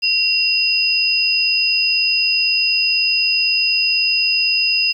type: tone pair together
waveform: sine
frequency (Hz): 2748 / 4991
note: F7 / D#8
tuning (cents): -29 / +5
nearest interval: minor seventh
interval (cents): 1034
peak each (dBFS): -17 / -16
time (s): 0.02-4.93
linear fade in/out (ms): 20
effects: 8-bit